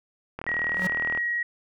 click train, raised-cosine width 0.5 ms, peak -18 dBFS, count 32, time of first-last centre 0.39-1.175 s, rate 39.5 Hz
sine tone, 1901 Hz, A#6, 33 cents sharp, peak -24 dBFS, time 0.47-1.43 s, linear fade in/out 5 ms
square tone with exponential growth, 184.2 Hz, F#3, 7 cents flat, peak -24 dBFS, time 0.69-0.87 s, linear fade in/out 5 ms, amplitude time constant 39 ms
effects none

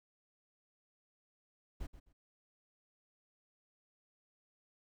brown noise with echo, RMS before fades -41 dBFS, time 1.8-1.87 s, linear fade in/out 10 ms, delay 130 ms, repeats 2, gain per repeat -13 dB, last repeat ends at 2.13 s, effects none

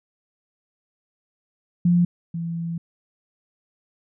sine tone pair in turn, 174.61 / 167.62 Hz, F3 / E3, 0 / +29 cents, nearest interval minor second, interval 71 cents, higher first, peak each -14 / -25 dBFS, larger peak first, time 1.85-2.05 / 2.34-2.78 s, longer second, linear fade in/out 5 ms, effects none

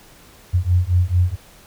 sine beating tone pair, 87.31 / 91.81 Hz, F2 / F#2, 0 / -13 cents, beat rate 4.5 Hz, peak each -17 dBFS, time 0.53-1.36 s, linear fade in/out 20 ms, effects pink hiss -47 dBFS RMS until 1.66 s

